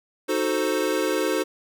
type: chord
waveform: square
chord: D# diminished seventh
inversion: none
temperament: equal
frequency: 311.1 / 370 / 440 / 523.3 Hz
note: D#4 / F#4 / A4 / C5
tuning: 0 / 0 / 0 / 0 cents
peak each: -28 dBFS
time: 0.28-1.44 s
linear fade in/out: 20 ms
effects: none